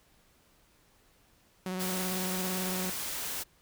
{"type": "tone with vibrato", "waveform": "sawtooth", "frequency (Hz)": 185, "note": "F#3", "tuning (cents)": 0, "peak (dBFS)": -29, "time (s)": [1.66, 2.9], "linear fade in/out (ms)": 2, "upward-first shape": "square", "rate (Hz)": 18, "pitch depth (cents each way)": 20}
{"type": "noise", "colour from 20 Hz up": "white", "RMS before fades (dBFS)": -36, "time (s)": [1.79, 3.44], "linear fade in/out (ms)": 20}
{"effects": ["pink hiss -65 dBFS RMS until 3.61 s"]}